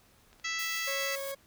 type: clicks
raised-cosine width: 0.2 ms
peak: -39 dBFS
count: 4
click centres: 0.33 / 0.398 / 0.459 / 0.539 s
type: harmonic tone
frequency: 659.3 Hz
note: E5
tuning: in tune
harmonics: 2 / 3 / 4 / 5 / 6 / 7 / 8 / 9 / 10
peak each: -42 / -35 / -39 / -41 / -47 / -42 / -46 / -47 / -42 dBFS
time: 0.44-1.16 s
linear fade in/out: 10 ms
type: noise with tremolo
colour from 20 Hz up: blue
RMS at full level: -42 dBFS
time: 0.59-1.32 s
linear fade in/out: 2 ms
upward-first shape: sine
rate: 7.5 Hz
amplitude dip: 25%
type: tone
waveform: 40% pulse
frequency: 550 Hz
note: C#5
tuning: 14 cents flat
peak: -35 dBFS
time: 0.87-1.35 s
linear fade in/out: 10 ms
effects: pink hiss -63 dBFS RMS until 1.46 s